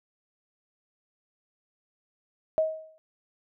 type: tone with exponential decay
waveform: sine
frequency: 633 Hz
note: D#5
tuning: 30 cents sharp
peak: -18 dBFS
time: 2.58-2.98 s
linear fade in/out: 0 ms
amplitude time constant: 85 ms
effects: none